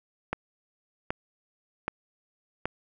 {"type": "click train", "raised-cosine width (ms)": 0.5, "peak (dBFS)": -13, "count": 4, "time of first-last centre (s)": [0.33, 2.656], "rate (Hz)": 1.29, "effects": []}